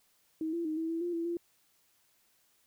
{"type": "tone with pitch steps", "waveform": "sine", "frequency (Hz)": [318, 338.8, 311.9, 324.7, 330, 349, 334.1, 342.8], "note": ["D#4", "E4", "D#4", "E4", "E4", "F4", "E4", "F4"], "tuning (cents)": [38, 48, 4, -26, 2, -1, 23, -32], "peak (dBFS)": -31, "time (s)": [0.41, 1.37], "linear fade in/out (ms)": 2, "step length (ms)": 120, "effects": ["white hiss -70 dBFS RMS until 2.66 s"]}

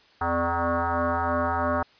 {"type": "tone with frequency modulation", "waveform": "sine", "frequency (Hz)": 256.5, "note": "C4", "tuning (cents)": -34, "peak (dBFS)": -22, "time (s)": [0.21, 1.83], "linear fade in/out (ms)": 5, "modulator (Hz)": 170, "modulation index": 7, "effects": ["white hiss -57 dBFS RMS until 1.99 s", "resampled to 11025 Hz"]}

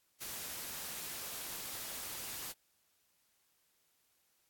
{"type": "noise", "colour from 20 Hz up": "white", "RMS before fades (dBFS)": -43, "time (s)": [0.2, 2.53], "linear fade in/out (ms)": 20, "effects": ["white hiss -75 dBFS RMS until 4.49 s", "AAC 64 kbps"]}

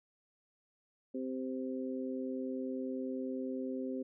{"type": "harmonic tone", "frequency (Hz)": 130, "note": "C3", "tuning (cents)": -11, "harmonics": [2, 3, 4], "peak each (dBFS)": [-37, -42, -43], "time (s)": [1.14, 4.03], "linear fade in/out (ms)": 10, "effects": []}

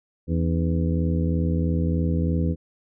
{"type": "harmonic tone with a mistuned harmonic", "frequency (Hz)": 83, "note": "E2", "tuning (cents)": 12, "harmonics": [1, 2, 3, 4, 5, 6], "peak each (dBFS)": [-23, -24, -29, -31, -36, -34], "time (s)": [0.27, 2.56], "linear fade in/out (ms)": 50, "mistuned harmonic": 4, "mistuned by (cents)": -110, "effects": []}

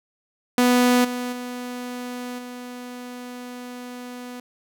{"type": "tone with level steps", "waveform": "sawtooth", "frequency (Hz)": 247, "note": "B3", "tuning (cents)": 0, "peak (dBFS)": [-11, -22, -26, -30], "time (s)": [0.58, 4.4], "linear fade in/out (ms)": 2, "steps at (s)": [1.04, 1.32, 2.38], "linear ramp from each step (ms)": 10, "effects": []}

